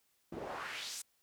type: noise with band-pass filter sweep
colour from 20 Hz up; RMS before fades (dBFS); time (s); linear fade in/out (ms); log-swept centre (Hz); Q
pink; -43; 0.32-1.02; 5; 310 to 8700; 1.8
effects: white hiss -75 dBFS RMS until 1.22 s